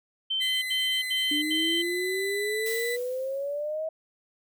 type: tone bursts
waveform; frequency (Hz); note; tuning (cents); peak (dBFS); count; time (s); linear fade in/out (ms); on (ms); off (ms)
sine; 3100; G7; -20; -25; 4; 0.3-1.823; 10; 320; 81
type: tone with pitch glide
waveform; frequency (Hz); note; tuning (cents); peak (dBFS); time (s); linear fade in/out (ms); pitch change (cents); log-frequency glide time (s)
35% pulse; 2026 to 1991.2; B6 to B6; +44 to +14; -28; 0.4-2.97; 20; -30; 1.44-2.53
type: exponential sweep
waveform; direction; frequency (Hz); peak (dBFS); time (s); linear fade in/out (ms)
sine; up; 293.7 to 643; -28; 1.31-3.89; 5
type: noise with exponential decay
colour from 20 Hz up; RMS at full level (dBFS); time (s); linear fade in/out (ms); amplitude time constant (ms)
blue; -35; 2.66-3.86; 2; 260
effects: none